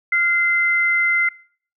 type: tone pair together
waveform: sine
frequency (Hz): 1412.4 / 2066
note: F6 / C7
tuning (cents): +19 / -22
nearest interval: perfect fifth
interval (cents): 659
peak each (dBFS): -22 / -15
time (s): 0.12-1.29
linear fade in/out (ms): 5
effects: noise-tail reverb RT60 0.5 s tail -23 dB re dry